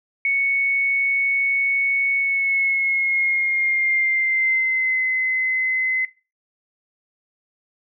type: tone with pitch glide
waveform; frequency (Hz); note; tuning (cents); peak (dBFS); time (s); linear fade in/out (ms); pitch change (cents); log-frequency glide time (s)
sine; 2217 to 2045; C#7 to C7; 0 to -40; -17; 0.25-6.05; 2; -140; 2.16-5.02
effects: noise-tail reverb RT60 0.3 s tail -20 dB re dry